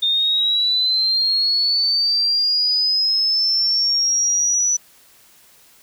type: linear sweep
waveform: sine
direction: up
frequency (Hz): 3629 to 5950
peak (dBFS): -15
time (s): 0.02-4.77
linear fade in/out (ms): 10
effects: white hiss -51 dBFS RMS until 5.82 s